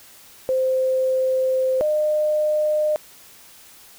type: tone pair in turn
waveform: sine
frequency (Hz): 520 / 608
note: C5 / D#5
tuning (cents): -11 / -40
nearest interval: minor third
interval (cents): 271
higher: second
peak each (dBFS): -17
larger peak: neither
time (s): 0.49-1.81 / 1.81-2.96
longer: first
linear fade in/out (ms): 0
effects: white hiss -47 dBFS RMS until 3.98 s